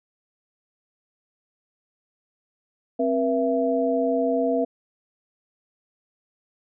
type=tone cluster; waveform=sine; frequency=264.6 / 480.1 / 668 Hz; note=C4 / B4 / E5; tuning=+20 / -49 / +23 cents; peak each=-24 dBFS; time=2.99-4.65 s; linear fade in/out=10 ms; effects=none